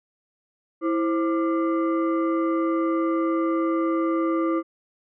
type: tone with frequency modulation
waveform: sine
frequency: 329.6 Hz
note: E4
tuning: in tune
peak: -20 dBFS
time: 0.81-4.63 s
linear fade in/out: 50 ms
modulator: 857 Hz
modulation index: 0.76
effects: none